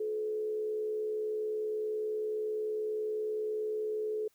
sine tone with frequency modulation, 429.1 Hz, A4, 43 cents flat, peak -31 dBFS, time 0-4.28 s, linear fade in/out 5 ms, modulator 70.4 Hz, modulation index 0.31, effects white hiss -71 dBFS RMS until 4.34 s

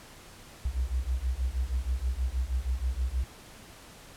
sine beating tone pair, 60.1 / 66.4 Hz, B1 / C2, -46 / +26 cents, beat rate 6.3 Hz, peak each -30 dBFS, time 0.65-3.24 s, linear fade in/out 5 ms, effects pink hiss -50 dBFS RMS until 4.16 s + low-pass 12000 Hz 12 dB/octave

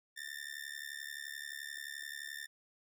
sawtooth tone with amplitude modulation, 1796 Hz, A6, 35 cents sharp, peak -35 dBFS, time 0.16-2.47 s, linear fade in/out 20 ms, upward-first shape sine, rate 71.5 Hz, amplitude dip 95%, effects none

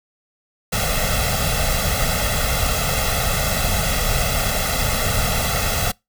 pink noise with comb filter, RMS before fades -20 dBFS, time 0.72-5.92 s, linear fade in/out 10 ms, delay 1.5 ms, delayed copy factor +0.95, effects noise-tail reverb RT60 0.2 s tail -25 dB re dry

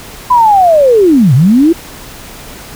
sine linear two-way sweep, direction down then up, 1015 to 116.54 to 347 Hz, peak -3 dBFS, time 0.3-1.73 s, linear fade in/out 10 ms, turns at 1.34 s, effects pink hiss -30 dBFS RMS until 2.75 s

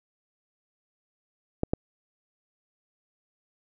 clicks, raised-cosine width 2 ms, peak -11 dBFS, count 2, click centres 1.634 / 1.735 s, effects none

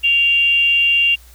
sine tone with frequency modulation, 2782 Hz, F7, 7 cents flat, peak -11 dBFS, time 0.03-1.16 s, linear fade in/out 20 ms, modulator 506 Hz, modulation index 0.22, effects added 60 Hz sine -42 dBFS peak until 1.34 s + white hiss -48 dBFS RMS until 1.34 s

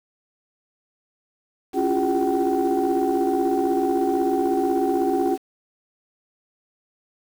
sine tone cluster, 275.9 / 338.2 / 354.3 / 404.2 / 763 Hz, C#4 / E4 / F4 / G#4 / G5, -8 / +44 / +25 / -47 / -47 cents, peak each -24 dBFS, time 1.73-5.38 s, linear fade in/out 50 ms, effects tanh soft clip ceiling -12 dBFS + 7-bit

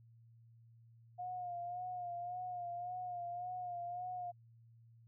sine tone with vibrato, 713 Hz, F5, 36 cents sharp, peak -40 dBFS, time 1.18-4.32 s, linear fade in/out 20 ms, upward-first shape sine, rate 1.8 Hz, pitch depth 42 cents each way, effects added 115 Hz sine -60 dBFS peak until 5.07 s

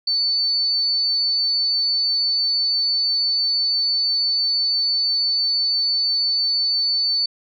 sine tone, 4503 Hz, C#8, 26 cents sharp, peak -17 dBFS, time 0.07-7.26 s, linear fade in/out 5 ms, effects none

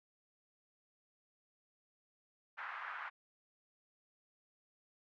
white band-pass noise, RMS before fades -45 dBFS, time 2.57-3.1 s, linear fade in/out 20 ms, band 970 to 1700 Hz, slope 24 dB/octave, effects none

